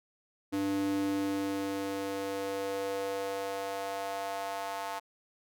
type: tone with high-pass filter sweep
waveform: square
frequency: 98.2 Hz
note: G2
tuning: 4 cents sharp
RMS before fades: -34 dBFS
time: 0.52-5 s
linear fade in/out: 20 ms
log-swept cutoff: 260 to 820 Hz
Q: 3.3
effects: none